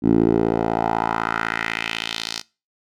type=tone with band-pass filter sweep; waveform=10% pulse; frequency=56 Hz; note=A1; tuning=31 cents sharp; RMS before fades=-21 dBFS; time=0.02-2.43 s; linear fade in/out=50 ms; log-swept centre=270 to 5100 Hz; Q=2.4; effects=noise-tail reverb RT60 0.3 s tail -22 dB re dry